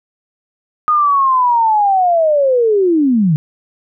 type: linear sweep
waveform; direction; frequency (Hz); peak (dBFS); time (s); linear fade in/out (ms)
sine; down; 1239 to 143; -9; 0.88-3.36; 0
effects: none